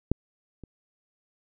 clicks, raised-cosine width 3 ms, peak -9 / -29 dBFS, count 2, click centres 0.116 / 0.637 s, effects none

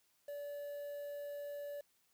triangle tone with quantisation, 577 Hz, D5, 31 cents flat, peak -40 dBFS, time 0.28-1.81 s, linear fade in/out 5 ms, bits 10, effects white hiss -75 dBFS RMS until 2.13 s

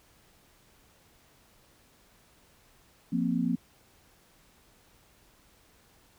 sine chord, F suspended fourth, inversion none, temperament equal, 174.61 / 233.1 / 261.6 Hz, F3 / Bb3 / C4, 0 / 0 / 0 cents, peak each -30 / -29 / -30 dBFS, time 3.12-3.56 s, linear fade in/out 10 ms, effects pink hiss -62 dBFS RMS until 6.18 s

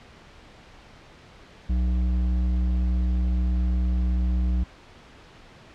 sine tone with hard clipping, 61.5 Hz, B1, 7 cents flat, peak -22 dBFS, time 1.69-4.64 s, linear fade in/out 10 ms, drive 8 dB, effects pink hiss -49 dBFS RMS until 5.74 s + low-pass 4000 Hz 12 dB/octave

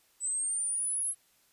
sine exponential sweep, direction up, 7902 to 10910 Hz, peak -29 dBFS, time 0.2-1.15 s, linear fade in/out 50 ms, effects white hiss -67 dBFS RMS until 1.52 s + resampled to 32000 Hz

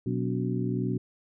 harmonic tone with a mistuned harmonic, 61.74 Hz, B1, in tune, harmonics 2 / 3 / 4 / 5 / 6, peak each -30 / -32 / -33 / -34 / -35 dBFS, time 0.06-0.98 s, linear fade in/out 5 ms, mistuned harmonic 5, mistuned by -120 cents, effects none

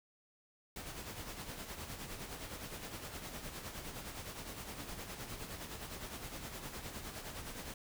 pink noise with tremolo, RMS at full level -44 dBFS, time 0.76-7.74 s, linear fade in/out 2 ms, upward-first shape sine, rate 9.7 Hz, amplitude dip 50%, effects none

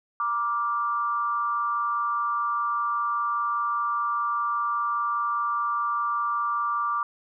sine tone with amplitude modulation, 1174.7 Hz, D6, in tune, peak -20 dBFS, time 0.2-7.03 s, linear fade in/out 2 ms, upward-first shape sine, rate 225 Hz, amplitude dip 70%, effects none

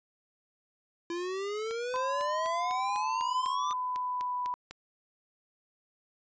square exponential sweep, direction up, 337.6 to 1200 Hz, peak -33 dBFS, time 1.1-3.73 s, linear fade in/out 2 ms
click train, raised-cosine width 0.2 ms, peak -25 dBFS, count 13, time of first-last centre 1.71-4.71 s, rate 4 Hz
sine tone with pitch glide, 1016 to 990.5 Hz, B5 to B5, +49 to +5 cents, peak -30 dBFS, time 1.94-4.54 s, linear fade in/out 0 ms, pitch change -44 cents, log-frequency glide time 3.29-4.38 s
effects resampled to 16000 Hz

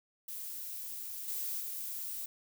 violet noise with level steps, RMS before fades -42 / -37 / -40 dBFS, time 0.28-2.26 s, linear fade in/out 5 ms, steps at 1.28 / 1.6 s, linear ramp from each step 2 ms, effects none

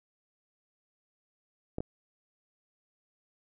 clicks, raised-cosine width 2 ms, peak -20 dBFS, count 2, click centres 1.784 / 1.805 s, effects none

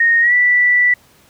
sine tone with pitch glide, 1856 to 1966.4 Hz, A#6 to B6, -8 to -8 cents, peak -9 dBFS, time 0-0.94 s, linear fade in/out 5 ms, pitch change +100 cents, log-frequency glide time 0.21-0.33 s, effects pink hiss -50 dBFS RMS until 1.29 s + high-pass 60 Hz 12 dB/octave

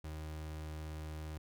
35% pulse tone, 77.6 Hz, D#2, 4 cents flat, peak -40 dBFS, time 0.04-1.38 s, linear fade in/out 5 ms, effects none

